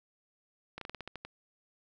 slowing click train, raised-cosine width 0.3 ms, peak -25 dBFS, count 9, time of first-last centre 0.78-1.25 s, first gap 33 ms, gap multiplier 1.16, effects none

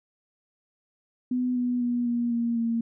sine tone with pitch steps, 250 / 246 / 242 / 238.2 / 234.3 / 230.6 Hz, B3 / B3 / B3 / A#3 / A#3 / A#3, +21 / -7 / -35 / +38 / +9 / -19 cents, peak -23 dBFS, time 1.31-2.81 s, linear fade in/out 5 ms, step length 250 ms, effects none

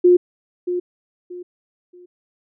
sine tone with echo, 356.7 Hz, F4, 37 cents sharp, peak -8 dBFS, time 0.04-0.17 s, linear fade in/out 10 ms, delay 630 ms, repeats 3, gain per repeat -11 dB, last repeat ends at 2.06 s, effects none

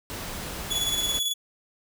pink noise, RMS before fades -35 dBFS, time 0.1-1.19 s, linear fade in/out 0 ms
sawtooth tone with tremolo, 3400 Hz, G#7, 40 cents sharp, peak -20 dBFS, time 0.7-1.34 s, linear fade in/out 20 ms, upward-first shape square, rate 18 Hz, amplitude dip 40%
effects none

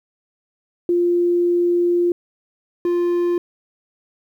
sine / triangle tone pair in turn, 349.2 / 349.2 Hz, F4 / F4, 0 / 0 cents, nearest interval unison, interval 0 cents, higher neither, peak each -14 dBFS, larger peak neither, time 0.89-2.12 / 2.85-3.38 s, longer first, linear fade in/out 2 ms, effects 9-bit

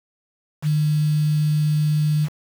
sine tone with quantisation, 151.3 Hz, D#3, 48 cents flat, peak -16 dBFS, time 0.62-2.29 s, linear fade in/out 50 ms, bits 6, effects none

